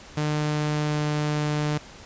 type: tone with pitch glide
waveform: sawtooth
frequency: 150.7 to 149.57 Hz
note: D3 to D3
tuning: +45 to +32 cents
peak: -19 dBFS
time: 0.17-1.78 s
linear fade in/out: 5 ms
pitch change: -13 cents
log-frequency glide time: 0.29-1.51 s
effects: pink hiss -45 dBFS RMS until 2.05 s + resampled to 16000 Hz